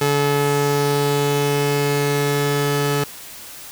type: tone pair together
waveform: sawtooth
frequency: 143.6 / 430.7 Hz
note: D3 / A4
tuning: -39 / -37 cents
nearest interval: octave + perfect fifth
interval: 1902 cents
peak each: -16 dBFS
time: 0.01-3.04 s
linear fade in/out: 5 ms
effects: white hiss -37 dBFS RMS until 3.71 s